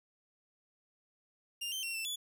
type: tone with pitch steps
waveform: sawtooth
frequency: 2801 / 3110 / 2728 / 2669 / 3438 Hz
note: F7 / G7 / F7 / E7 / A7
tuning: +4 / -14 / -41 / +21 / -41 cents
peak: -33 dBFS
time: 1.61-2.16 s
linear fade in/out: 10 ms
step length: 110 ms
effects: none